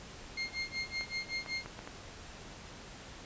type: tone with tremolo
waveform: 30% pulse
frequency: 2127 Hz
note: C7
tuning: 28 cents sharp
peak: -30 dBFS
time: 0.37-1.65 s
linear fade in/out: 5 ms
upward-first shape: sine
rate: 5.3 Hz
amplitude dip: 95%
type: clicks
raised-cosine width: 0.5 ms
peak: -28 dBFS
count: 5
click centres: 1.01 / 1.462 / 1.66 / 1.791 / 1.875 s
effects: pink hiss -49 dBFS RMS until 3.25 s + resampled to 16000 Hz